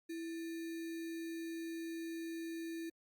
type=tone with sample-and-hold; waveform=sine; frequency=329.6 Hz; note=E4; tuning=in tune; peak=-40 dBFS; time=0.09-2.9 s; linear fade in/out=10 ms; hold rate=2100 Hz; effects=Opus 48 kbps